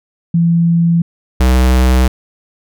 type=tone pair in turn; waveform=sine / square; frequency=168.8 / 63.52 Hz; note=E3 / B1; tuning=+41 / +49 cents; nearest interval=octave + perfect fourth; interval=1692 cents; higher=first; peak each=-8 dBFS; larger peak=neither; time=0.34-1.02 / 1.4-2.08 s; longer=neither; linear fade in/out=5 ms; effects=none